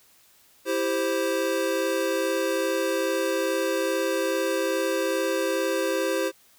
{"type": "chord", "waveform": "square", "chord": "C major", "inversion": "first", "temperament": "equal", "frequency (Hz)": [329.6, 392, 523.3], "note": ["E4", "G4", "C5"], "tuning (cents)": [0, 0, 0], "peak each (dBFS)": [-30, -29, -27], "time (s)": [0.65, 6.32], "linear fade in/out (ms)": 50, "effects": ["white hiss -58 dBFS RMS until 6.58 s"]}